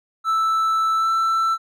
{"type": "tone with pitch glide", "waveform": "triangle", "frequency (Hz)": [1318.5, 1332.3], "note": ["E6", "E6"], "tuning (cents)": [0, 18], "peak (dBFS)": -15, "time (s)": [0.24, 1.58], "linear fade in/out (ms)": 50, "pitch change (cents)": 18, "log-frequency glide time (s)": [0.96, 1.1], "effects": []}